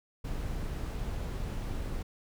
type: noise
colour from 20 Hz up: brown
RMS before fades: -35 dBFS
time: 0.24-2.03 s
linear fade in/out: 10 ms
effects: none